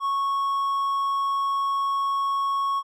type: tone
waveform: triangle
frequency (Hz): 1104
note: C#6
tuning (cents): -7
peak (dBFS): -20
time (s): 0-2.83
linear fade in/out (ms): 50
effects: none